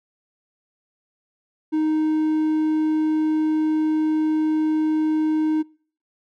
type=tone; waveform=triangle; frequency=311.1 Hz; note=D#4; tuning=in tune; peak=-16 dBFS; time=1.72-5.63 s; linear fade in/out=20 ms; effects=noise-tail reverb RT60 0.5 s tail -26 dB re dry